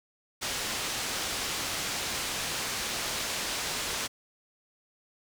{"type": "low-pass noise", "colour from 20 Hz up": "white", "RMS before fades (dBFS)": -33, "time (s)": [0.41, 4.08], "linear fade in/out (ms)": 20, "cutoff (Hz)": 6500, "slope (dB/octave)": 12, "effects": []}